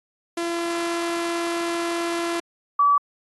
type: tone pair in turn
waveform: sawtooth / sine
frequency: 340 / 1148.3 Hz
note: F4 / D6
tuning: -46 / -39 cents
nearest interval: octave + major sixth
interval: 2107 cents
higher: second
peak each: -20 / -14 dBFS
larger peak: second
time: 0.37-2.4 / 2.79-2.98 s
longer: first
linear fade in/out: 5 ms
effects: AAC 32 kbps